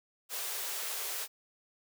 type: high-pass noise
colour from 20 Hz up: white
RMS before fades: -37 dBFS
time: 0.29-1.28 s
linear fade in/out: 50 ms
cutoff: 370 Hz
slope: 96 dB/octave
effects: none